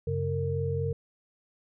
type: tone cluster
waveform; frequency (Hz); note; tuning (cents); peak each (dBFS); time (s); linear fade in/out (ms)
sine; 94.5 / 138.6 / 459.7; F#2 / C#3 / A#4; +37 / 0 / -24; -31; 0.07-0.93; 5
effects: none

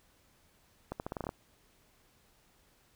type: accelerating click train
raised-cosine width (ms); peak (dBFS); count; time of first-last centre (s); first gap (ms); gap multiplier
1; -22; 9; 0.92-1.291; 79; 0.84
effects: pink hiss -67 dBFS RMS until 2.95 s

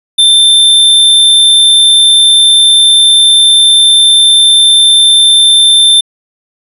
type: tone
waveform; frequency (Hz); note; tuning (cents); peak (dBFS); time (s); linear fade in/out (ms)
square; 3565; A7; +22; -3; 0.18-6.01; 10
effects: resampled to 32000 Hz

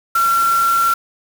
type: tone in noise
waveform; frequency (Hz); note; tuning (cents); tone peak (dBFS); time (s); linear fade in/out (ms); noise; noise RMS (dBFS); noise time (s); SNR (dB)
sine; 1363; F6; -43; -12; 0.15-0.94; 5; white; -27; 0.15-0.94; +12
effects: none

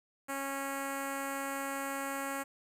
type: tone with notch filter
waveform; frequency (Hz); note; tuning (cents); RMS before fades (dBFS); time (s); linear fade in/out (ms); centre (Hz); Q
5% pulse; 274.7; C#4; -16; -37; 0.28-2.44; 20; 3600; 0.63
effects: resampled to 32000 Hz + 10-bit

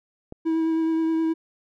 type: click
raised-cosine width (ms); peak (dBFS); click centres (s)
2; -23; 0.324
type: tone with vibrato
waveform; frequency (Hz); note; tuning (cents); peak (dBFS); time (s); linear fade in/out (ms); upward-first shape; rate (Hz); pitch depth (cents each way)
triangle; 323.6; E4; -32; -18; 0.45-1.34; 20; triangle; 9.5; 17
effects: none

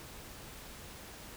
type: silence
effects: pink hiss -49 dBFS RMS until 1.36 s

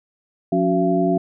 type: tone cluster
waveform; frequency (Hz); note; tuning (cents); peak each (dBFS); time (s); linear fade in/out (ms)
sine; 177.9 / 279.2 / 370 / 679; F3 / C#4 / F#4 / F5; +32 / +13 / 0 / -49; -21; 0.52-1.18; 5
effects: none

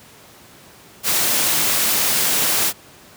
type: noise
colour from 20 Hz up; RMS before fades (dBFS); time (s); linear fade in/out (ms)
white; -18; 1.03-2.73; 50
effects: pink hiss -45 dBFS RMS until 3.16 s + high-pass 100 Hz 12 dB/octave

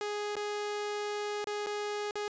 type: tone with dropouts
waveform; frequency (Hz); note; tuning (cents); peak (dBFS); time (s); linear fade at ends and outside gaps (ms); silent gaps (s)
sawtooth; 415.3; G#4; 0; -29; 0.01-2.28; 1; 0.355-0.366 / 1.443-1.471 / 1.663-1.669 / 2.11-2.155
effects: resampled to 16000 Hz

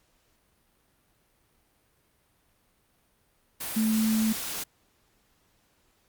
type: tone in noise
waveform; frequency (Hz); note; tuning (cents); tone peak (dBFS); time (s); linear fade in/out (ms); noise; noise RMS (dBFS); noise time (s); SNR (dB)
sine; 220; A3; 0; -22; 3.76-4.33; 10; white; -34; 3.6-4.64; +9
effects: pink hiss -68 dBFS RMS until 6.08 s + Opus 48 kbps

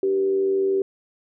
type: tone with frequency modulation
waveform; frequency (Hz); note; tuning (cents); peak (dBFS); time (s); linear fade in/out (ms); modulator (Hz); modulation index
sine; 387.9; G4; -18; -18; 0.03-0.82; 2; 92.9; 0.34
effects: none

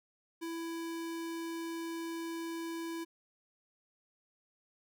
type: tone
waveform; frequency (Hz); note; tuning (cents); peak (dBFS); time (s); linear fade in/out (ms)
square; 331.8; E4; +11; -38; 0.41-3.05; 20
effects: none

